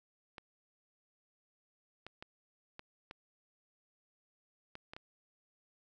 clicks, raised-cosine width 0.3 ms, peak -30 dBFS, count 8, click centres 0.382 / 2.066 / 2.225 / 2.794 / 3.111 / 4.754 / 4.935 / 4.965 s, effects none

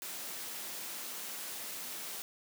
white high-pass noise, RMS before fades -42 dBFS, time 0.02-2.22 s, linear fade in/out 0 ms, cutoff 160 Hz, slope 24 dB/octave, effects none

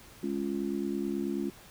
sine chord, Db major, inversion second, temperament just, 207.9 / 277.2 / 346.5 Hz, Ab3 / Db4 / F4, +2 / 0 / -14 cents, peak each -34 dBFS, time 0.23-1.5 s, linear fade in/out 5 ms, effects pink hiss -53 dBFS RMS until 1.7 s

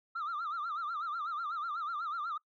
sine tone with vibrato, 1275 Hz, D#6, 42 cents sharp, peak -32 dBFS, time 0.15-2.38 s, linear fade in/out 10 ms, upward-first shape sine, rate 8.1 Hz, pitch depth 150 cents each way, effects noise-tail reverb RT60 0.1 s tail -23 dB re dry + tanh soft clip ceiling -32 dBFS

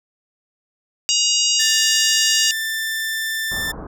harmonic tone, 949 Hz, A#5, 31 cents sharp, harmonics 3 / 4 / 5 / 6 / 7 / 8, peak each -20 / -26 / -21 / -24 / -23 / -23 dBFS, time 1.09-2.51 s, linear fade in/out 0 ms
sawtooth tone, 1777 Hz, A6, 17 cents sharp, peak -18 dBFS, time 1.59-3.72 s, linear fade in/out 10 ms
pink low-pass noise, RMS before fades -33 dBFS, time 3.51-3.87 s, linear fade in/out 5 ms, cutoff 1400 Hz, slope 48 dB/octave
effects none

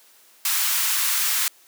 white high-pass noise, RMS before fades -22 dBFS, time 0.45-1.48 s, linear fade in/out 2 ms, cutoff 1000 Hz, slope 24 dB/octave, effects white hiss -54 dBFS RMS until 1.67 s + high-pass 300 Hz 12 dB/octave

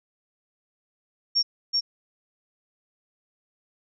sine tone with echo, 5520 Hz, F8, 21 cents flat, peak -18 dBFS, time 1.35-1.43 s, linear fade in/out 20 ms, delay 380 ms, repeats 1, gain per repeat -2 dB, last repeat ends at 1.81 s, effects none

